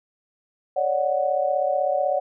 sine tone cluster, 557 / 593 / 739 Hz, C#5 / D5 / F#5, +8 / +17 / -2 cents, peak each -24 dBFS, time 0.76-2.2 s, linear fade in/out 10 ms, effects none

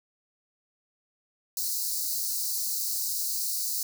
white high-pass noise, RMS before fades -30 dBFS, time 1.57-3.83 s, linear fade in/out 2 ms, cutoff 4100 Hz, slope 96 dB/octave, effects none

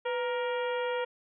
harmonic tone with a mistuned harmonic, 470 Hz, A#4, 14 cents sharp, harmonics 1 / 2 / 3 / 4 / 5 / 6 / 7, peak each -30 / -36 / -40 / -42 / -44 / -46 / -47 dBFS, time 0.05-1.05 s, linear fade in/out 10 ms, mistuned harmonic 1, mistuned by +92 cents, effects none

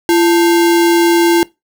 sine tone with sample-and-hold, 340 Hz, F4, 46 cents flat, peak -7 dBFS, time 0.09-1.43 s, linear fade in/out 0 ms, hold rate 1225 Hz, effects noise-tail reverb RT60 0.2 s tail -21 dB re dry

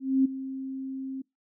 sine tone with ADSR envelope, 266 Hz, C4, 29 cents sharp, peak -17 dBFS, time 0-1.22 s, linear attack 250 ms, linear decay 11 ms, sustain -15 dB, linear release 8 ms, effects noise-tail reverb RT60 0.2 s tail -25 dB re dry

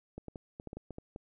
clicks, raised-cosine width 2 ms, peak -29 dBFS, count 10, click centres 0.18 / 0.283 / 0.358 / 0.599 / 0.673 / 0.731 / 0.77 / 0.907 / 0.984 / 1.161 s, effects none

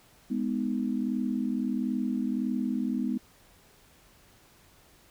sine chord, G# minor, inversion none, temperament just, 207.7 / 249.2 / 311.5 Hz, G#3 / B3 / D#4, 0 / +16 / +2 cents, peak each -31 / -29 / -35 dBFS, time 0.3-3.18 s, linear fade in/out 10 ms, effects pink hiss -59 dBFS RMS until 5.1 s

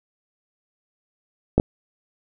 clicks, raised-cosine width 2 ms, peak -3 dBFS, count 2, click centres 1.58 / 1.599 s, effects none

